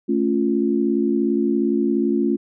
sine chord, A augmented, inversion none, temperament equal, 220 / 277.2 / 349.2 Hz, A3 / C#4 / E#4, 0 / 0 / 0 cents, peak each -21 dBFS, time 0.08-2.37 s, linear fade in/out 20 ms, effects none

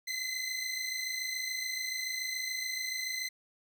20% pulse tone pair together, 2029 / 2056 Hz, B6 / C7, +46 / -31 cents, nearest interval unison, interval 23 cents, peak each -32 / -31 dBFS, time 0.07-3.29 s, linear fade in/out 10 ms, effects none

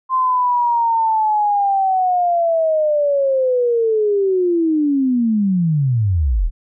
sine linear sweep, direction down, 1046.5 to 31.6 Hz, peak -13 dBFS, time 0.09-6.51 s, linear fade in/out 50 ms, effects none

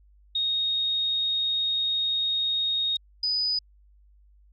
sine tone pair in turn, 3729 / 4978 Hz, A#7 / D#8, 0 / 0 cents, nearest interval perfect fourth, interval 500 cents, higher second, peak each -23 dBFS, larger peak neither, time 0.35-2.97 / 3.23-3.59 s, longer first, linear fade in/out 5 ms, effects added 50 Hz sine -54 dBFS peak until 4.52 s + AAC 64 kbps

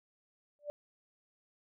sine tone with exponential growth, 587.3 Hz, D5, in tune, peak -32 dBFS, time 0.59-0.7 s, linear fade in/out 0 ms, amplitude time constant 22 ms, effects none

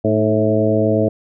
harmonic tone with a mistuned harmonic, 108.6 Hz, A2, 22 cents flat, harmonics 1 / 2 / 3 / 4 / 5 / 6, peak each -20 / -20 / -20 / -20 / -20 / -20 dBFS, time 0.04-1.09 s, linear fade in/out 10 ms, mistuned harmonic 3, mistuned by -51 cents, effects none

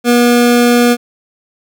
25% pulse tone, 240.9 Hz, B3, 43 cents flat, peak -3 dBFS, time 0.04-0.97 s, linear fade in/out 50 ms, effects none

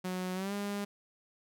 sawtooth tone with pitch glide, 183.7 to 202.7 Hz, F#3 to G#3, -12 to -42 cents, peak -30 dBFS, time 0.04-0.85 s, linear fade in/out 10 ms, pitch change +170 cents, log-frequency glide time 0.34-0.53 s, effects none

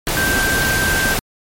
sine tone in noise, 1568 Hz, G6, in tune, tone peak -17 dBFS, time 0.17-1.14 s, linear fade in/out 0 ms, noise pink, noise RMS -19 dBFS, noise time 0.07-1.19 s, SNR -1 dB, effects MP3 64 kbps

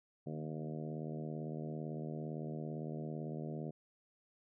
harmonic tone with a mistuned harmonic, 77.78 Hz, D#2, in tune, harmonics 2 / 3 / 4 / 5 / 6 / 7 / 8 / 9, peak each -42 / -46 / -49 / -49 / -52 / -53 / -53 / -56 dBFS, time 0.26-3.71 s, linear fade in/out 10 ms, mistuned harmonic 2, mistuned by -43 cents, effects none

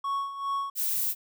triangle tone with tremolo, 1108.7 Hz, C#6, in tune, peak -24 dBFS, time 0.04-0.7 s, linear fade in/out 5 ms, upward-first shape sine, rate 2.5 Hz, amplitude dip 70%
violet noise, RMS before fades -28 dBFS, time 0.75-1.15 s, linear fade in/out 50 ms
effects none

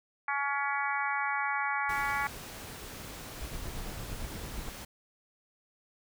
harmonic tone, 281.6 Hz, C#4, 27 cents sharp, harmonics 3 / 4 / 5 / 6 / 7 / 8, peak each -34 / -35 / -36 / -37 / -37 / -38 dBFS, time 0.28-2.27 s, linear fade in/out 2 ms
pink noise, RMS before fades -44 dBFS, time 1.89-4.85 s, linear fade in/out 5 ms
brown noise with tremolo, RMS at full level -37 dBFS, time 3.41-4.69 s, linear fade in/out 0 ms, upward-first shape sine, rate 8.8 Hz, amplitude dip 65%
effects none

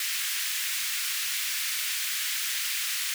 pink high-pass noise, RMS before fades -30 dBFS, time 0-3.14 s, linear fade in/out 2 ms, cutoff 1800 Hz, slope 24 dB/octave, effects none

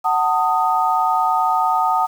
sine chord, D# diminished, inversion first, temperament just, 746.7 / 896 / 1244.5 Hz, F#5 / A5 / D#6, +16 / +31 / 0 cents, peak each -19 / -19 / -19 dBFS, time 0.04-2.07 s, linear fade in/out 20 ms, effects 7-bit

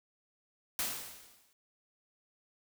white noise with exponential decay, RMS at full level -32 dBFS, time 0.79-1.53 s, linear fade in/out 1 ms, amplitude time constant 160 ms, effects none

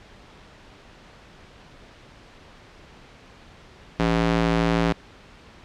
square tone with high-pass filter, 56.4 Hz, A1, 44 cents sharp, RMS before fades -21 dBFS, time 3.99-4.93 s, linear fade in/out 10 ms, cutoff 150 Hz, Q 0.77, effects pink hiss -48 dBFS RMS until 5.64 s + low-pass 4000 Hz 12 dB/octave

